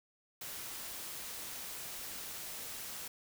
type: noise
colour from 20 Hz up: white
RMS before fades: -44 dBFS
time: 0.41-3.08 s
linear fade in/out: 5 ms
effects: none